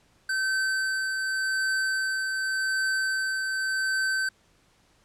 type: tone with tremolo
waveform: square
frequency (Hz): 1542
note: G6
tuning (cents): -29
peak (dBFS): -24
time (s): 0.29-4.29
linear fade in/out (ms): 5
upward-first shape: triangle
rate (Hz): 0.87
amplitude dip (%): 35
effects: pink hiss -63 dBFS RMS until 5.04 s + low-pass 9000 Hz 12 dB/octave

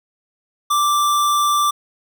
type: tone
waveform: square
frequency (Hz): 1174.7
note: D6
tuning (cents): 0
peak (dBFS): -15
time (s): 0.7-1.71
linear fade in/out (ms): 10
effects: none

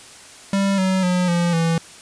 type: tone with pitch steps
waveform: square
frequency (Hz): 196.7 / 188.36 / 180.37 / 172.73 / 165.4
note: G3 / F#3 / F#3 / F3 / E3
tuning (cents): +6 / +31 / -44 / -19 / +6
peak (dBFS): -17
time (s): 0.53-1.78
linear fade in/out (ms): 2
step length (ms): 250
effects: white hiss -42 dBFS RMS until 2.01 s + resampled to 22050 Hz

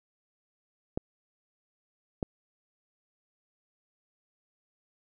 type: clicks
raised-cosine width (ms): 2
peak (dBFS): -16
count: 2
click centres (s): 0.975 / 2.228
effects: none

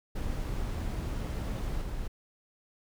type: noise with level steps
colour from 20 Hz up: brown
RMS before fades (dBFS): -33 / -36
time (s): 0.15-2.08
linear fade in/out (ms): 10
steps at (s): 1.81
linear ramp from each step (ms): 10
effects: none

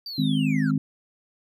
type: linear sweep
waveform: triangle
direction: down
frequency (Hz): 4699 to 1318.5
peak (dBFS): -31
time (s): 0.06-0.71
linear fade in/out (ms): 2
type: chord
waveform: sine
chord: Ab major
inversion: second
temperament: just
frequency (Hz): 155.74 / 207.7 / 259.6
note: Eb3 / Ab3 / C4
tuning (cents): +2 / 0 / -13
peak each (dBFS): -24 / -26 / -23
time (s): 0.18-0.78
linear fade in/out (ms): 5
effects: none

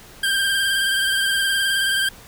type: tone with vibrato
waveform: 25% pulse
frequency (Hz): 1583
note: G6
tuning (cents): +17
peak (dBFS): -14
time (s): 0.23-2.09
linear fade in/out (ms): 5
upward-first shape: triangle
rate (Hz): 19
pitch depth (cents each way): 39
effects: pink hiss -44 dBFS RMS until 2.27 s

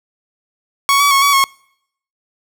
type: tone with pitch steps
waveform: sawtooth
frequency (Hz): 1113 / 1140 / 1099 / 1133 / 1092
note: C#6 / C#6 / C#6 / C#6 / C#6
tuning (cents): +7 / +48 / -15 / +37 / -26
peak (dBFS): -6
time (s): 0.89-1.44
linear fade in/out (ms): 0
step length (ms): 110
effects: noise-tail reverb RT60 0.7 s tail -26 dB re dry

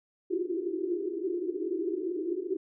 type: band-pass noise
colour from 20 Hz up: pink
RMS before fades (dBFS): -32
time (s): 0.3-2.57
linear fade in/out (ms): 10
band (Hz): 330 to 390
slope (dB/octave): 96
effects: none

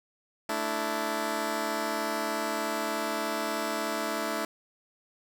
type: chord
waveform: 10% pulse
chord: A suspended fourth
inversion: none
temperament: just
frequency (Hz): 220 / 293.3 / 330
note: A3 / D4 / E4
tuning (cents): 0 / -2 / +2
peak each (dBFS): -26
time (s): 0.49-4.45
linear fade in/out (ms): 2
effects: none

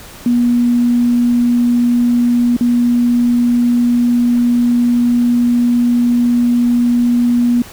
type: tone with dropouts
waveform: sine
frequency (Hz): 240.9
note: B3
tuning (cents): -43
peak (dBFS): -9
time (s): 0.26-7.62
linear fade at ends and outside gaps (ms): 2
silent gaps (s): 2.566-2.609
effects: pink hiss -35 dBFS RMS until 7.72 s

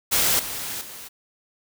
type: noise with level steps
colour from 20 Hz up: white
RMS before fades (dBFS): -20 / -31 / -39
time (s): 0.11-1.09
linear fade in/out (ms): 20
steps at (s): 0.39 / 0.81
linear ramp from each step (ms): 5
effects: none

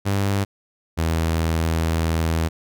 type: tone pair in turn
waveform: sawtooth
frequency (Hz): 99.3 / 81.49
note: G2 / E2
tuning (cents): +23 / -19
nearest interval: minor third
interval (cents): 342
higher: first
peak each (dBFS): -15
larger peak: neither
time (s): 0.05-0.45 / 0.97-2.49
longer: second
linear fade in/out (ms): 20
effects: none

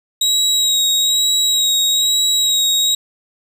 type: tone with vibrato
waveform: 30% pulse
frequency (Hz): 3823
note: A#7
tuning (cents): +43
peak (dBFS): -10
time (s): 0.21-2.95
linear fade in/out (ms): 5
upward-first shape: sine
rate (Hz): 1.1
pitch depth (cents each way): 21
effects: none

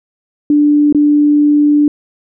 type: tone with dropouts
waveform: sine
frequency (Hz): 294.4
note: D4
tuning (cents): +4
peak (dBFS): -6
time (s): 0.5-1.88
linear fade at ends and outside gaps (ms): 2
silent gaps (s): 0.926-0.947
effects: none

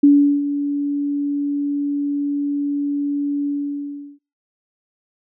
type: tone with ADSR envelope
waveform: sine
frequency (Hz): 286.3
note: D4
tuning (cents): -44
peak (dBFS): -6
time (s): 0.03-4.19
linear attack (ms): 8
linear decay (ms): 380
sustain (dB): -12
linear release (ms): 720
effects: noise-tail reverb RT60 0.3 s tail -24 dB re dry

